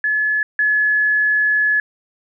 sine tone pair in turn, 1712 / 1706 Hz, A6 / G#6, -48 / +46 cents, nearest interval unison, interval 6 cents, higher first, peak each -15 / -13 dBFS, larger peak second, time 0.04-0.43 / 0.59-1.8 s, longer second, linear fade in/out 2 ms, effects none

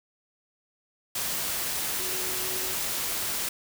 sine tone in noise, 371.2 Hz, F#4, 6 cents sharp, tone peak -40 dBFS, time 1.99-2.74 s, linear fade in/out 5 ms, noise white, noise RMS -30 dBFS, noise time 1.15-3.49 s, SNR -13 dB, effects none

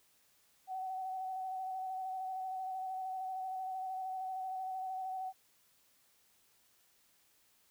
sine tone with vibrato, 754 Hz, F#5, 32 cents sharp, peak -37 dBFS, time 0.67-5.33 s, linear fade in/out 50 ms, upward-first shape square, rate 13 Hz, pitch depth 18 cents each way, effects white hiss -70 dBFS RMS until 7.7 s

